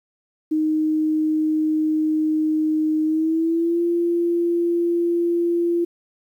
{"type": "tone with pitch glide", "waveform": "sine", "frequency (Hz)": [310.9, 343], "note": ["D#4", "F4"], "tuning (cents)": [-1, -31], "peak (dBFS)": -17, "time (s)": [0.51, 5.85], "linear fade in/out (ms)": 10, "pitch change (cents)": 170, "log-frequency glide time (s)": [3.04, 3.81], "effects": ["9-bit"]}